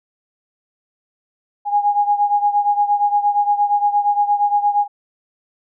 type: beating tone pair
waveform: sine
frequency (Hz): 820 / 828.6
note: G#5 / G#5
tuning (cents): -22 / -4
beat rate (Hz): 8.6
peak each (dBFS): -15 / -19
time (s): 1.65-4.88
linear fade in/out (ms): 50
effects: none